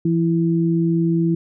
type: tone pair together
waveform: sine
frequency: 167.91 / 331.3 Hz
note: E3 / E4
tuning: +32 / +9 cents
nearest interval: octave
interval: 1177 cents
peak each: -17 / -19 dBFS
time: 0.05-1.35 s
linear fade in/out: 5 ms
effects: none